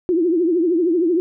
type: tone with vibrato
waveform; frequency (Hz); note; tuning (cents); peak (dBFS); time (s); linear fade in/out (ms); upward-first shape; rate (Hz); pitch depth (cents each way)
sine; 341.9; F4; -37; -14; 0.09-1.2; 0; triangle; 13; 160
effects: none